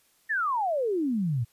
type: exponential sweep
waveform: sine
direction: down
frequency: 1858 to 108.9 Hz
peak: -24 dBFS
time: 0.29-1.45 s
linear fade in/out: 20 ms
effects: white hiss -65 dBFS RMS until 1.52 s + resampled to 32000 Hz